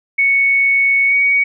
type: tone with pitch glide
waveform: sine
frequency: 2218 to 2245 Hz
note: C#7 to C#7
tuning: 0 to +21 cents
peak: -10 dBFS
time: 0.18-1.44 s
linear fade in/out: 10 ms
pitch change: +21 cents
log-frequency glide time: 1.07-1.14 s
effects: none